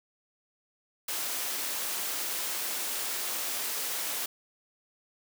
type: high-pass noise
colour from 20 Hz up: white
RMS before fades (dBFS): -33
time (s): 1.08-4.26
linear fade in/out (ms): 5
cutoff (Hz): 290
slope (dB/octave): 12
effects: none